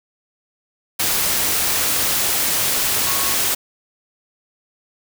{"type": "tone in noise", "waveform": "sine", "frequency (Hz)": 1100, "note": "C#6", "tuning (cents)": -14, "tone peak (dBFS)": -29, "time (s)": [3.06, 3.35], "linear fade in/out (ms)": 10, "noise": "white", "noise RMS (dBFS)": -19, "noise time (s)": [0.99, 3.55], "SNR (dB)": -13, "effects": []}